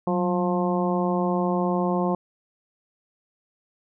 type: harmonic tone with a mistuned harmonic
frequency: 177.2 Hz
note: F3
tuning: 25 cents sharp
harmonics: 1 / 2 / 3 / 4 / 5 / 6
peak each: -24 / -27 / -29 / -30 / -31 / -32 dBFS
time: 0.07-2.15 s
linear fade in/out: 2 ms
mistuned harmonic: 1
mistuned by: +68 cents
effects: none